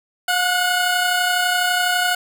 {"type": "tone pair together", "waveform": "25% pulse", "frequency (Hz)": [719, 1470], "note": ["F#5", "F#6"], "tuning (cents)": [-50, -12], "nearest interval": "octave", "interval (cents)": 1238, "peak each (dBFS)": -16, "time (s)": [0.28, 2.15], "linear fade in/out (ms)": 5, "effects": []}